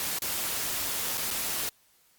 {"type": "noise with dropouts", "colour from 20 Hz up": "white", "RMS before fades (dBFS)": -31, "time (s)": [0, 1.69], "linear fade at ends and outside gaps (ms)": 1, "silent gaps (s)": [[0.187, 0.22], [1.173, 1.177], [1.305, 1.31]], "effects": ["white hiss -64 dBFS RMS until 2.18 s", "Opus 48 kbps"]}